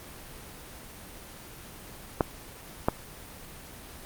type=clicks; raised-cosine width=1 ms; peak=-7 / -7 dBFS; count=2; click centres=2.208 / 2.885 s; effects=pink hiss -45 dBFS RMS until 4.05 s + Opus 24 kbps